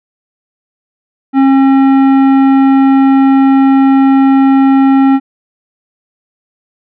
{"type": "tone with tanh clipping", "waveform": "triangle", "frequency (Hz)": 270, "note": "C#4", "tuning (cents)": -45, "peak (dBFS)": -6, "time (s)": [1.33, 5.2], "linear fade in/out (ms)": 50, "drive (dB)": 17, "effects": []}